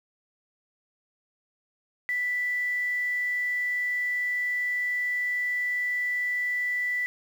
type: tone with quantisation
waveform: sine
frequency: 1975.5 Hz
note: B6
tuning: in tune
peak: -25 dBFS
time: 2.09-7.06 s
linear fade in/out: 0 ms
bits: 8
effects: none